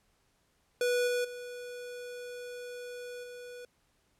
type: tone with level steps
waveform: square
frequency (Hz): 490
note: B4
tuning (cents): -14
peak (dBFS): -27 / -29 / -41 / -44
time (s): 0.81-3.65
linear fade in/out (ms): 2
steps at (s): 1.07 / 1.24 / 3.23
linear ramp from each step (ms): 10
effects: pink hiss -72 dBFS RMS until 4.19 s + low-pass 12000 Hz 12 dB/octave